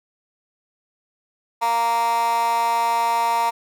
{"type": "tone with high-pass filter", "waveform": "15% pulse", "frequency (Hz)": 232.4, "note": "A#3", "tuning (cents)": -5, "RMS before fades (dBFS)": -20, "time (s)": [1.61, 3.51], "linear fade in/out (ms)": 20, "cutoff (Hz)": 900, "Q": 4.9, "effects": []}